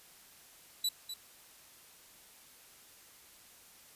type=tone with echo; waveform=sawtooth; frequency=3951 Hz; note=B7; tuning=in tune; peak=-26 dBFS; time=0.84-0.89 s; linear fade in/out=5 ms; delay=250 ms; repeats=1; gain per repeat=-10 dB; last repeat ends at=1.14 s; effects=white hiss -58 dBFS RMS until 3.95 s + resampled to 32000 Hz